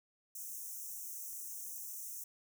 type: high-pass noise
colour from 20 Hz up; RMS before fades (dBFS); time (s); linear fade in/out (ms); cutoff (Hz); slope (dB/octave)
white; -45; 0.35-2.24; 5; 5700; 96
effects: none